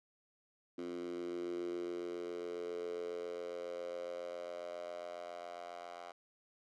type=tone with high-pass filter sweep; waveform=10% pulse; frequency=87.31 Hz; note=F2; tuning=in tune; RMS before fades=-43 dBFS; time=0.78-6.12 s; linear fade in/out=5 ms; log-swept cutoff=300 to 760 Hz; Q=6.5; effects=low-pass 6000 Hz 12 dB/octave